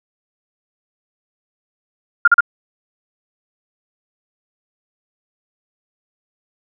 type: tone bursts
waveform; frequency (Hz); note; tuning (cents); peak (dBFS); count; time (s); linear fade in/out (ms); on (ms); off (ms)
sine; 1406; F6; +11; -5; 3; 2.25-2.407; 5; 27; 38
effects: none